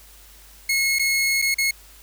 sawtooth tone with dropouts, 2173 Hz, C#7, 35 cents flat, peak -15 dBFS, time 0.69-1.71 s, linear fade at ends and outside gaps 5 ms, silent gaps 0.987-0.994 / 1.418-1.422 / 1.544-1.583 s, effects added 50 Hz sine -49 dBFS peak until 2.02 s + white hiss -49 dBFS RMS until 2.02 s

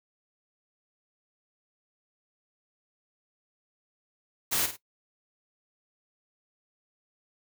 white noise with echo, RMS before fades -27 dBFS, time 4.51-4.67 s, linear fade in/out 20 ms, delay 50 ms, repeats 2, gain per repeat -9 dB, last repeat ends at 4.77 s, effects noise-tail reverb RT60 0.1 s tail -17 dB re dry

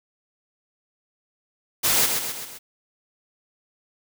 white noise with echo, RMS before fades -20 dBFS, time 1.83-2.07 s, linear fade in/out 20 ms, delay 130 ms, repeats 4, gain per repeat -5 dB, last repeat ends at 2.59 s, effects none

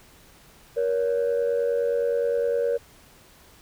sine tone pair together, 474.3 / 564 Hz, A#4 / C#5, +30 / +30 cents, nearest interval minor third, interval 300 cents, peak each -21 / -24 dBFS, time 0.76-2.78 s, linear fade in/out 20 ms, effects tanh soft clip ceiling -17 dBFS + pink hiss -53 dBFS RMS until 3.61 s

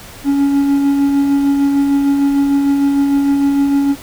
triangle tone with tremolo, 280 Hz, C#4, 18 cents sharp, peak -7 dBFS, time 0.24-3.96 s, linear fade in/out 50 ms, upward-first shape sine, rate 6.6 Hz, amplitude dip 30%, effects pink hiss -35 dBFS RMS until 4.02 s

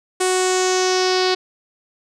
sawtooth tone with low-pass filter sweep, 370 Hz, F#4, in tune, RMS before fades -18 dBFS, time 0.2-1.35 s, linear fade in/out 10 ms, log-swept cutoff 8800 to 4500 Hz, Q 3.8, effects none

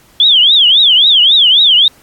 sine tone with vibrato, 3322 Hz, G#7, in tune, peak -4 dBFS, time 0.2-1.88 s, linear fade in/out 2 ms, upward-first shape triangle, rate 3.7 Hz, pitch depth 280 cents each way, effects pink hiss -46 dBFS RMS until 2.02 s + AAC 64 kbps

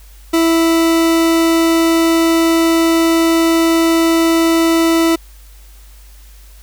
40% pulse tone, 329.6 Hz, E4, in tune, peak -9 dBFS, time 0.33-5.16 s, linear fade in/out 10 ms, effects added 50 Hz sine -37 dBFS peak until 6.62 s + white hiss -47 dBFS RMS until 6.62 s

